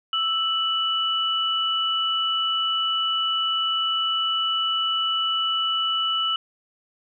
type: tone pair together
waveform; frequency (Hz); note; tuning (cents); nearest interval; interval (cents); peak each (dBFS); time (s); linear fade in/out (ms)
sine; 1319.7 / 2960; E6 / F#7; +2 / 0; octave + major second; 1398; -26 / -22; 0.13-6.36; 2
effects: none